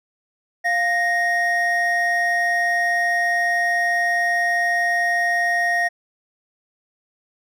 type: tone pair together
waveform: triangle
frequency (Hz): 698.5 / 1864.8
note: F5 / A#6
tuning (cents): 0 / 0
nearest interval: octave + perfect fourth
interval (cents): 1700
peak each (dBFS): -20 / -17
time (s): 0.64-5.89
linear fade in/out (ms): 20
effects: none